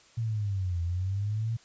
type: linear two-way sweep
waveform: sine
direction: down then up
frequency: 116.54 to 84.1 to 116.54 Hz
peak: -27 dBFS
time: 0.17-1.57 s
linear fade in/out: 10 ms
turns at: 0.82 s
effects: white hiss -58 dBFS RMS until 1.64 s + resampled to 16000 Hz